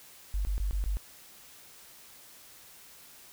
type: tone bursts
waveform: sine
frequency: 49 Hz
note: G1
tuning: in tune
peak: -27 dBFS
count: 5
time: 0.34-0.97 s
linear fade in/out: 0 ms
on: 110 ms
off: 20 ms
effects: white hiss -53 dBFS RMS until 3.32 s